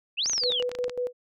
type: exponential two-way sweep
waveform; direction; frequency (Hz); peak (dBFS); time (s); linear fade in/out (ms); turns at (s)
sine; up then down; 2468 to 6620 to 2774; -24; 0.17-0.62; 20; 0.29
type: clicks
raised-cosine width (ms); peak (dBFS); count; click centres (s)
0.2; -18; 11; 0.259 / 0.297 / 0.333 / 0.38 / 0.436 / 0.521 / 0.625 / 0.716 / 0.751 / 0.842 / 0.896
type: tone with tremolo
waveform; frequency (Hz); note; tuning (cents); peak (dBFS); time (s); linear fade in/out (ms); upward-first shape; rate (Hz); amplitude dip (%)
sine; 493.9; B4; 0; -25; 0.41-1.13; 50; square; 5.3; 70
effects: none